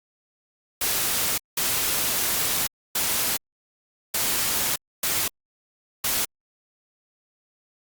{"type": "noise bursts at uneven times", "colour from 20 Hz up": "white", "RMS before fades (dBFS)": -24, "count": 6, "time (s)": [[0.81, 1.38], [1.57, 2.67], [2.95, 3.37], [4.14, 4.76], [5.03, 5.28], [6.04, 6.25]], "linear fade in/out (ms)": 5, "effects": ["Opus 48 kbps"]}